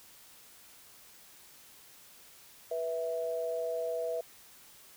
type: tone pair together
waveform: sine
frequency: 490.2 / 656.5 Hz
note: B4 / E5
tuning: -13 / -7 cents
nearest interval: perfect fourth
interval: 506 cents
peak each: -34 / -34 dBFS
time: 2.71-4.21 s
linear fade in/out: 5 ms
effects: white hiss -56 dBFS RMS until 4.96 s